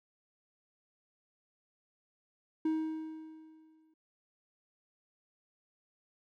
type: tone with exponential decay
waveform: triangle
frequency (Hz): 316.1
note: D#4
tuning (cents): +27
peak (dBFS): -25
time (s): 2.65-3.94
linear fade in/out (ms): 5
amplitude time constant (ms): 280
effects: none